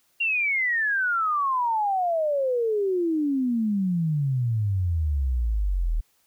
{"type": "exponential sweep", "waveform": "sine", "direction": "down", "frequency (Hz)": [2794, 37.97], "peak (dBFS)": -21, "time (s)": [0.2, 6.01], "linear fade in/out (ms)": 10, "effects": ["white hiss -66 dBFS RMS until 6.26 s"]}